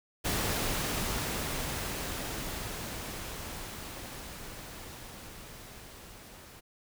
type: noise with level ramp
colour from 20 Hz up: pink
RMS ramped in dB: -30 to -51 dBFS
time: 0.24-6.61 s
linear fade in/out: 20 ms
effects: none